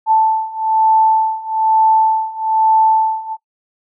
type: beating tone pair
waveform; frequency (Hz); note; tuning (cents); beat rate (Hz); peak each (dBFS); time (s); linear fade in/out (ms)
sine; 880 / 881.1; A5 / A5; 0 / +2; 1.1; -15 / -13; 0.06-3.37; 50
effects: noise-tail reverb RT60 0.1 s tail -18 dB re dry